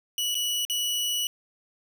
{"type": "tone with dropouts", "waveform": "sawtooth", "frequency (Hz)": 2941, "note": "F#7", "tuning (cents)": -11, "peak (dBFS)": -22, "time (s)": [0.18, 1.27], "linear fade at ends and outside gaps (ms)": 1, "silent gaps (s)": [[0.345, 0.352], [0.651, 0.698]], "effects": []}